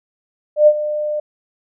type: tone with ADSR envelope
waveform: sine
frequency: 601 Hz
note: D5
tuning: 40 cents sharp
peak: -4 dBFS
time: 0.56-1.2 s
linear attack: 110 ms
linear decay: 59 ms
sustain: -14 dB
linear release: 6 ms
effects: none